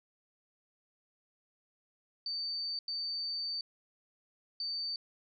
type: tone bursts at uneven times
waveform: sine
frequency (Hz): 4583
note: D8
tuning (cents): -43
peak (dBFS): -34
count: 3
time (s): 2.26-2.79 / 2.88-3.61 / 4.6-4.96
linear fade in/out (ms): 2
effects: none